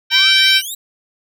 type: harmonic tone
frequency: 775 Hz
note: G5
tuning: 20 cents flat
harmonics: 2 / 3 / 4 / 5 / 6 / 7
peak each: -17 / -16 / -14 / -15 / -22 / -18 dBFS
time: 0.1-0.62 s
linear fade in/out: 50 ms
type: exponential sweep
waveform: 10% pulse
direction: up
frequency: 899 to 3969 Hz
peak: -17 dBFS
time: 0.11-0.75 s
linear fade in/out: 10 ms
effects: none